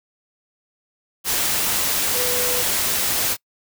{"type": "tone in noise", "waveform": "sine", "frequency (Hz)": 495.4, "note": "B4", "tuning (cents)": 5, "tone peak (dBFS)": -26, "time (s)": [2.12, 2.65], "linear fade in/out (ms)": 50, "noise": "white", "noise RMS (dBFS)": -21, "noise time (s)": [1.24, 3.37], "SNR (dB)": -8, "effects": ["noise-tail reverb RT60 0.1 s tail -25 dB re dry"]}